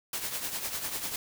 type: noise with tremolo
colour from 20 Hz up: white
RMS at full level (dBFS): -32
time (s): 0.13-1.16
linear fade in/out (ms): 2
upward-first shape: triangle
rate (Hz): 10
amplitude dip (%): 65
effects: none